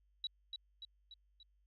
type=tone with echo; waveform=sine; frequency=3903 Hz; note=B7; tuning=21 cents flat; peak=-36 dBFS; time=0.24-0.27 s; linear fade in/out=2 ms; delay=290 ms; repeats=4; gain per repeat=-5 dB; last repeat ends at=1.43 s; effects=added 50 Hz sine -70 dBFS peak until 1.66 s